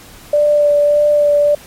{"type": "tone with vibrato", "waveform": "sine", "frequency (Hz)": 587.3, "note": "D5", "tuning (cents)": 0, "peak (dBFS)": -8, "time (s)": [0.33, 1.55], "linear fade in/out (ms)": 5, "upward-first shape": "sine", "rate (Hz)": 1.7, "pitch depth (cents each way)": 13, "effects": ["pink hiss -39 dBFS RMS until 1.66 s", "MP3 64 kbps"]}